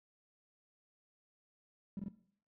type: tone bursts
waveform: triangle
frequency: 196 Hz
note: G3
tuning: in tune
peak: -34 dBFS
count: 3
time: 1.97-2.084 s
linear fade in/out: 2 ms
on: 24 ms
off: 21 ms
effects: noise-tail reverb RT60 0.6 s tail -20 dB re dry + tanh soft clip ceiling -34 dBFS